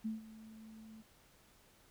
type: tone with ADSR envelope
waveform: sine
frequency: 220 Hz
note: A3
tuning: in tune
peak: -34 dBFS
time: 0.04-1.03 s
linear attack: 18 ms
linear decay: 150 ms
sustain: -17 dB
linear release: 25 ms
effects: pink hiss -66 dBFS RMS until 1.9 s